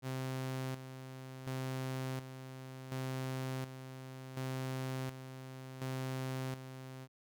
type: tone with tremolo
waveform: sawtooth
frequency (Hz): 130.81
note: C3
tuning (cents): 0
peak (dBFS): -33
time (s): 0.02-7.08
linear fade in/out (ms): 50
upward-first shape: square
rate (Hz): 0.69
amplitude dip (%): 65
effects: none